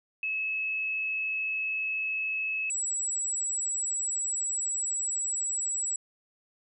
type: tone pair in turn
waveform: sine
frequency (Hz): 2587 / 7804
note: E7 / B8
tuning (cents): -33 / -22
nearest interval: octave + perfect fifth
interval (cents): 1911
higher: second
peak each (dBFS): -28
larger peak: neither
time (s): 0.23-2.7 / 2.7-5.96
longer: second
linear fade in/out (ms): 2
effects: none